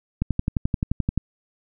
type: click train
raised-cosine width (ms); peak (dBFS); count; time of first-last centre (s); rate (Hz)
5; -9; 12; 0.22-1.177; 11.5
effects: none